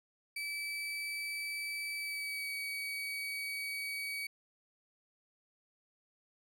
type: tone with pitch glide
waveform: 35% pulse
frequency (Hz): 2306 to 2264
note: D7 to C#7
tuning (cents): -32 to +36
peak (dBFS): -35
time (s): 0.36-4.27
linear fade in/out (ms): 5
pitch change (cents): -32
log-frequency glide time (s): 1.96-2.54
effects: none